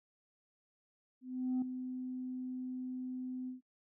sine tone with ADSR envelope, 254.8 Hz, C4, 46 cents flat, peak -28 dBFS, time 1.21-3.61 s, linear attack 410 ms, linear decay 4 ms, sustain -10 dB, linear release 130 ms, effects noise-tail reverb RT60 0.2 s tail -21 dB re dry + tanh soft clip ceiling -29 dBFS

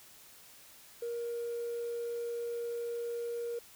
triangle tone, 471.6 Hz, A#4, 20 cents sharp, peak -31 dBFS, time 1.02-3.59 s, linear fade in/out 5 ms, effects tanh soft clip ceiling -31 dBFS + white hiss -56 dBFS RMS until 3.75 s

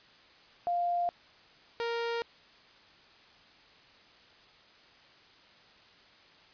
sine / sawtooth tone pair in turn, 699 / 466.5 Hz, F5 / A#4, +1 / +1 cents, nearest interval perfect fifth, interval 700 cents, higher first, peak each -27 dBFS, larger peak neither, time 0.67-1.09 / 1.8-2.22 s, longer neither, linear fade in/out 0 ms, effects white hiss -58 dBFS RMS until 6.53 s + resampled to 11025 Hz

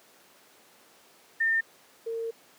sine tone pair in turn, 1809 / 456.4 Hz, A6 / A#4, +48 / -37 cents, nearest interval 2 octaves, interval 2385 cents, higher first, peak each -22 / -29 dBFS, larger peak first, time 1.4-1.61 / 2.06-2.31 s, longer second, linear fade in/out 10 ms, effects pink hiss -57 dBFS RMS until 2.58 s + high-pass 300 Hz 12 dB/octave

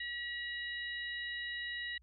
harmonic tone, 961 Hz, B5, 48 cents flat, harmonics 2 / 3 / 4, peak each -39 / -47 / -45 dBFS, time 0-1.98 s, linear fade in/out 5 ms, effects added 60 Hz sine -62 dBFS peak until 2.02 s

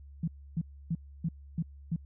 sine tone bursts, 164.81 Hz, E3, in tune, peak -27 dBFS, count 6, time 0.23-1.962 s, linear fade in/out 5 ms, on 47 ms, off 290 ms, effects added 70 Hz sine -47 dBFS peak until 2.05 s

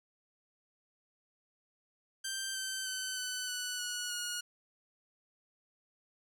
10% pulse tone with pitch steps, 1568 / 1546.4 / 1525.1 / 1504.1 / 1483.4 / 1463 / 1442.9 Hz, G6 / G6 / G6 / F#6 / F#6 / F#6 / F#6, 0 / -24 / -48 / +28 / +4 / -20 / -44 cents, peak -27 dBFS, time 2.24-4.41 s, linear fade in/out 10 ms, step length 310 ms, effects none

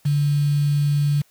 sine tone with quantisation, 145 Hz, D3, 22 cents flat, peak -16 dBFS, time 0.05-1.22 s, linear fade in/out 10 ms, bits 6, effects white hiss -59 dBFS RMS until 1.3 s

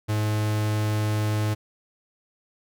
45% pulse tone, 106.5 Hz, G#2, 44 cents sharp, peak -22 dBFS, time 0.08-1.55 s, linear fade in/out 20 ms, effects none

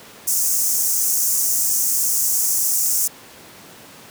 pink high-pass noise, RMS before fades -19 dBFS, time 0.27-3.08 s, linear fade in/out 10 ms, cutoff 5900 Hz, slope 48 dB/octave, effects pink hiss -42 dBFS RMS until 4.1 s + high-pass 150 Hz 12 dB/octave

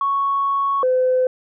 sine tone pair in turn, 1108.7 / 510.4 Hz, C#6 / C5, 0 / -43 cents, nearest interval octave + minor second, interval 1343 cents, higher first, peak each -16 / -13 dBFS, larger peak second, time 0.01-0.83 / 0.83-1.27 s, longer first, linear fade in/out 2 ms, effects tanh soft clip ceiling -10 dBFS

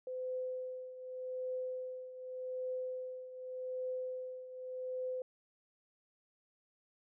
sine tone with tremolo, 510 Hz, C5, 44 cents flat, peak -35 dBFS, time 0.07-5.22 s, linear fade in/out 2 ms, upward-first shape triangle, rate 0.85 Hz, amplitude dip 75%, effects none

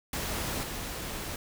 pink noise with level steps, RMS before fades -33 / -37 dBFS, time 0.13-1.36 s, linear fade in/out 2 ms, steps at 0.63 s, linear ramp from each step 2 ms, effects none

